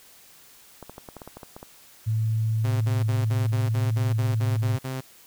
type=clicks; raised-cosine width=1 ms; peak=-25 dBFS; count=11; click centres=0.827 / 0.896 / 0.981 / 1.088 / 1.167 / 1.218 / 1.276 / 1.37 / 1.432 / 1.565 / 1.629 s
type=tone with vibrato; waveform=sine; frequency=110 Hz; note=A2; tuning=in tune; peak=-21 dBFS; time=2.06-4.77 s; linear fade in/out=20 ms; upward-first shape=sine; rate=0.65 Hz; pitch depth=11 cents each way
type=tone bursts; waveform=sawtooth; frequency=130.81 Hz; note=C3; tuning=in tune; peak=-25 dBFS; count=11; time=2.64-5.01 s; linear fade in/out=10 ms; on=170 ms; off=50 ms
effects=white hiss -52 dBFS RMS until 5.26 s